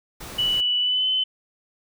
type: noise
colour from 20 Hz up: pink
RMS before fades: -37 dBFS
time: 0.2-0.61 s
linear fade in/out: 10 ms
type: tone with pitch glide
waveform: sine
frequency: 2960 to 3041 Hz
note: F#7 to F#7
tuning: 0 to +47 cents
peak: -19 dBFS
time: 0.38-1.24 s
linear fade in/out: 10 ms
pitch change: +47 cents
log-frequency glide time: 0.8-1.07 s
effects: none